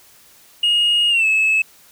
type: tone with pitch glide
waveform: sine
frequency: 2865 to 2597 Hz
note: F7 to E7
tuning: +44 to -26 cents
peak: -11 dBFS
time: 0.63-1.62 s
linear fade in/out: 5 ms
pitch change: -170 cents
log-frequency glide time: 1.09-1.26 s
effects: tanh soft clip ceiling -11 dBFS + white hiss -49 dBFS RMS until 1.91 s